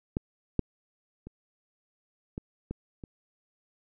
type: clicks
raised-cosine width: 3 ms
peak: -15 / -11 / -29 / -22 / -21 / -28 dBFS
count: 6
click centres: 0.169 / 0.593 / 1.27 / 2.379 / 2.71 / 3.038 s
effects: none